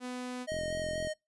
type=tone; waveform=sawtooth; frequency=249.9 Hz; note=B3; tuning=21 cents sharp; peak=-33 dBFS; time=0-0.47 s; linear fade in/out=50 ms
type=tone with vibrato; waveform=square; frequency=622.3 Hz; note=D#5; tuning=in tune; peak=-34 dBFS; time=0.47-1.14 s; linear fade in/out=20 ms; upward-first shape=square; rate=4.2 Hz; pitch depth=10 cents each way
type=click train; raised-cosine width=3 ms; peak=-29 dBFS; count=25; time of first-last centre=0.52-1.072 s; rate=43.5 Hz
effects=noise-tail reverb RT60 0.2 s tail -25 dB re dry + resampled to 24000 Hz